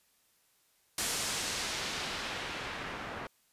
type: noise with low-pass filter sweep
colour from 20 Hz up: white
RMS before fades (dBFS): -37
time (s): 0.98-3.27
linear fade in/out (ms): 2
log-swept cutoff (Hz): 10000 to 1400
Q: 0.84
effects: white hiss -70 dBFS RMS until 3.52 s + resampled to 32000 Hz